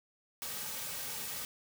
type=noise with comb filter; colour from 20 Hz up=white; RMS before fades=-40 dBFS; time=0.42-1.45 s; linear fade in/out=0 ms; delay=2.9 ms; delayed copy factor=-0.55; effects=none